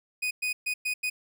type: tone bursts at uneven times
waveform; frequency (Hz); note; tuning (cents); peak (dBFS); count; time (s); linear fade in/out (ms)
40% pulse; 2489; D#7; 0; -26; 5; 0.22-0.31 / 0.42-0.53 / 0.66-0.74 / 0.85-0.94 / 1.03-1.1; 10
effects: none